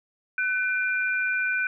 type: tone pair together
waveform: sine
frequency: 1505.6 / 2390 Hz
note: F#6 / D7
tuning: +30 / +30 cents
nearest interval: minor sixth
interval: 800 cents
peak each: -24 / -28 dBFS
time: 0.38-1.67 s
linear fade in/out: 2 ms
effects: none